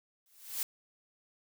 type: noise with exponential growth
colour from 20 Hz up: blue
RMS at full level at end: -31 dBFS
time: 0.26-0.63 s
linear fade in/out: 1 ms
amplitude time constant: 79 ms
effects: none